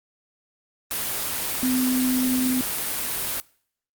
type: tone in noise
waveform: sine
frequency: 255.2 Hz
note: C4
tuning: 43 cents flat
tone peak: -20 dBFS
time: 1.63-2.61 s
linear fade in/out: 0 ms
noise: white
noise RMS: -27 dBFS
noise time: 0.91-3.4 s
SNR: +4 dB
effects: noise-tail reverb RT60 0.6 s tail -24 dB re dry + Opus 32 kbps